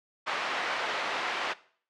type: band-pass noise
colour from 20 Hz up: pink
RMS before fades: -32 dBFS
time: 0.26-1.54 s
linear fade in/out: 20 ms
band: 750 to 2800 Hz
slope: 12 dB/octave
effects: noise-tail reverb RT60 0.5 s tail -19 dB re dry + low-pass 7000 Hz 12 dB/octave